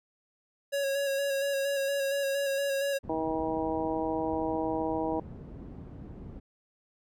square tone with vibrato, 554.4 Hz, C#5, in tune, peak -28 dBFS, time 0.72-2.99 s, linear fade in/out 20 ms, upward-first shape square, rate 4.3 Hz, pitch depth 21 cents each way
white low-pass noise, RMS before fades -44 dBFS, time 3.03-6.4 s, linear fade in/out 10 ms, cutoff 220 Hz, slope 12 dB/octave
harmonic tone, 159.6 Hz, D#3, 44 cents sharp, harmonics 2 / 3 / 4 / 5 / 6, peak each -32 / -34 / -35 / -36 / -37 dBFS, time 3.09-5.2 s, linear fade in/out 5 ms
effects none

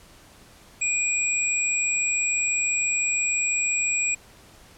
sine tone pair together, 2423 / 7693 Hz, D#7 / B8, -47 / -46 cents, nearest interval octave + minor sixth, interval 2001 cents, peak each -24 dBFS, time 0.81-4.15 s, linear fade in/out 10 ms, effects pink hiss -51 dBFS RMS until 4.77 s + low-pass 12000 Hz 12 dB/octave

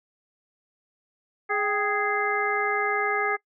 harmonic tone with a mistuned harmonic, 415.3 Hz, G#4, in tune, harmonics 1 / 2 / 3 / 4 / 5, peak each -29 / -29 / -29 / -29 / -29 dBFS, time 1.49-3.37 s, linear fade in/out 20 ms, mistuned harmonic 2, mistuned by -89 cents, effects noise-tail reverb RT60 0.1 s tail -23 dB re dry

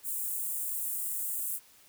white high-pass noise, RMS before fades -34 dBFS, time 0.03-1.6 s, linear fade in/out 50 ms, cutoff 7800 Hz, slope 48 dB/octave, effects white hiss -59 dBFS RMS until 1.88 s

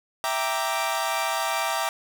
sawtooth chord, E half-diminished seventh, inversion none, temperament equal, 659.3 / 784 / 932.3 / 1174.7 Hz, E5 / G5 / Bb5 / D6, 0 / 0 / 0 / 0 cents, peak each -26 dBFS, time 0.24-1.89 s, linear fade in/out 0 ms, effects none

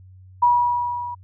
sine tone with level ramp, 967 Hz, B5, 37 cents flat, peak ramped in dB -11 to -28 dBFS, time 0.42-1.15 s, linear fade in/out 10 ms, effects added 93 Hz sine -43 dBFS peak until 1.23 s

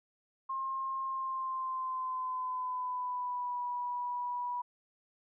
sine tone with pitch glide, 1066 to 977.5 Hz, C6 to B5, +32 to -18 cents, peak -33 dBFS, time 0.49-4.62 s, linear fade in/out 10 ms, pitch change -150 cents, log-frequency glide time 1.04-3.62 s, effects none

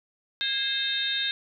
harmonic tone with a mistuned harmonic, 525 Hz, C5, 6 cents sharp, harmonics 3 / 4 / 5 / 6 / 7 / 8, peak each -32 / -39 / -36 / -39 / -27 / -36 dBFS, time 0.41-1.31 s, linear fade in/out 0 ms, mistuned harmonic 3, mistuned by +57 cents, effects none

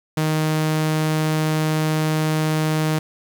sawtooth tone, 155.9 Hz, D#3, 4 cents sharp, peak -14 dBFS, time 0.17-2.99 s, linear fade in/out 5 ms, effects 9-bit

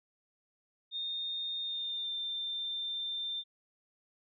sine tone with pitch glide, 3663 to 3583 Hz, A#7 to A7, -31 to +31 cents, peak -34 dBFS, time 0.91-3.44 s, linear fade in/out 50 ms, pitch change -38 cents, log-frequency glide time 1.61-2.12 s, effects none

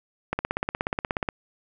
click train, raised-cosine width 0.5 ms, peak -10 dBFS, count 17, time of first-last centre 0.33-1.288 s, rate 16.7 Hz, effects none

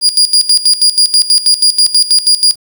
35% pulse tone with tremolo, 4847 Hz, D#8, 46 cents flat, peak -3 dBFS, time 0.01-2.56 s, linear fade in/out 50 ms, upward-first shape square, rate 6.2 Hz, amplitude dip 80%, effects 7-bit

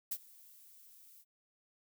violet noise with ADSR envelope, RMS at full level -35 dBFS, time 0.11-1.25 s, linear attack 10 ms, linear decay 52 ms, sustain -24 dB, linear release 51 ms, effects none

